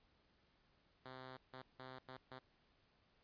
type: tone bursts at uneven times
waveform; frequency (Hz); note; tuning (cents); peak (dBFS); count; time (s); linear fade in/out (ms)
5% pulse; 129.7; C3; -15; -40; 5; 1.05-1.37 / 1.53-1.62 / 1.79-1.99 / 2.08-2.17 / 2.31-2.39; 5
effects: pink hiss -75 dBFS RMS until 3.23 s + resampled to 11025 Hz